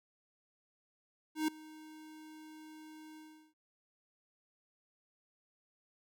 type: tone with ADSR envelope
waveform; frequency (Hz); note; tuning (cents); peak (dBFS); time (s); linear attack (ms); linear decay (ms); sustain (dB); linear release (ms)
square; 311.1; D#4; 0; -29; 1.35-3.54; 130; 5; -22; 370
effects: none